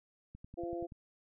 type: click train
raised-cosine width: 5 ms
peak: -37 dBFS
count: 7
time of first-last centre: 0.35-0.921 s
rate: 10.5 Hz
type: harmonic tone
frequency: 171.5 Hz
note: F3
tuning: 31 cents flat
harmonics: 2 / 3 / 4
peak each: -38 / -44 / -43 dBFS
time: 0.57-0.87 s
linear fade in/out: 20 ms
effects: none